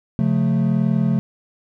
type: chord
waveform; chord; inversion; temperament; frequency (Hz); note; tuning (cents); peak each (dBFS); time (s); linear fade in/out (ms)
triangle; Db augmented; none; equal with one note detuned; 138.59 / 178.59 / 220; Db3 / F3 / A3; 0 / +39 / 0; -18; 0.19-1.19; 0
effects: none